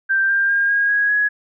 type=tone with pitch steps; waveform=sine; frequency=1572 / 1592.1 / 1612.5 / 1633.1 / 1654 / 1675.1 Hz; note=G6 / G6 / G6 / G#6 / G#6 / G#6; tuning=+4 / +26 / +48 / -30 / -8 / +14 cents; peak=-14 dBFS; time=0.09-1.29 s; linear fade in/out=20 ms; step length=200 ms; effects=none